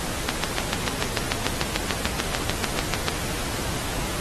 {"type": "click train", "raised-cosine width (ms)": 0.2, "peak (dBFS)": -3, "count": 20, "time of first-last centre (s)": [0.29, 3.084], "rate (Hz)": 6.8, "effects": ["pink hiss -30 dBFS RMS until 4.2 s", "AAC 32 kbps"]}